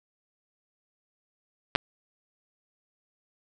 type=clicks; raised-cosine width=0.3 ms; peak=-6 dBFS; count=2; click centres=1.752 / 1.759 s; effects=none